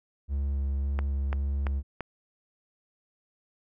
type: tone with vibrato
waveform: triangle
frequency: 69.3 Hz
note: C#2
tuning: in tune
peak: -24 dBFS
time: 0.28-1.83 s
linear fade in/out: 50 ms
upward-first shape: square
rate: 1.8 Hz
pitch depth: 10 cents each way
type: click train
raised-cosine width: 0.5 ms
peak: -18 dBFS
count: 4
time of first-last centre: 0.99-2.007 s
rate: 2.95 Hz
effects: none